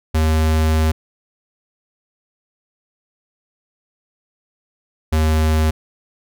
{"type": "tone pair in turn", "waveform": "square", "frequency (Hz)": [78.8, 78.36], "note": ["D#2", "D#2"], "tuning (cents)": [23, 13], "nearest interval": "unison", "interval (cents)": 10, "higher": "first", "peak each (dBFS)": -14, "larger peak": "neither", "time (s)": [[0.14, 0.92], [5.12, 5.71]], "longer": "first", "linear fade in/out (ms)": 10, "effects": []}